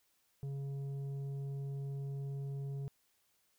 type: tone with tanh clipping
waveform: triangle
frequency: 138.59 Hz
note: C#3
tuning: in tune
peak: -39 dBFS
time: 0.43-2.88 s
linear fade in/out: 0 ms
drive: 11 dB
effects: white hiss -75 dBFS RMS until 3.58 s